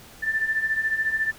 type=beating tone pair; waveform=sine; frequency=1760 / 1774 Hz; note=A6 / A6; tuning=0 / +14 cents; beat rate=14 Hz; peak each=-28 / -23 dBFS; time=0.22-1.32 s; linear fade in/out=20 ms; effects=pink hiss -47 dBFS RMS until 1.38 s